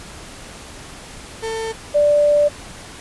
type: tone pair in turn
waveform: 35% pulse / sine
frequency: 447.4 / 587.5 Hz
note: A4 / D5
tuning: +29 / +1 cents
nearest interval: perfect fourth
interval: 472 cents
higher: second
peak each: -21 / -11 dBFS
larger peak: second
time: 1.42-1.73 / 1.94-2.49 s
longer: second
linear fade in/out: 20 ms
effects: pink hiss -37 dBFS RMS until 3 s + resampled to 24000 Hz